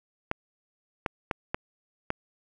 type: clicks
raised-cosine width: 0.5 ms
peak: -12 dBFS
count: 5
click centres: 0.314 / 1.062 / 1.312 / 1.545 / 2.104 s
effects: none